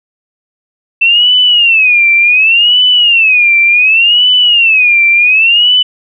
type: tone with vibrato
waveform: sine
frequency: 2655 Hz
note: E7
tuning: 12 cents sharp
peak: -4 dBFS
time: 1.01-5.83 s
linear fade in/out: 10 ms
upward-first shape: sine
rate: 0.68 Hz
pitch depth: 210 cents each way
effects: none